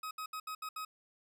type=tone bursts at uneven times; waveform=40% pulse; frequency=1267 Hz; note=D#6; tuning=31 cents sharp; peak=-38 dBFS; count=6; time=0.03-0.11 / 0.18-0.26 / 0.33-0.4 / 0.47-0.55 / 0.62-0.69 / 0.76-0.85 s; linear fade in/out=5 ms; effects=none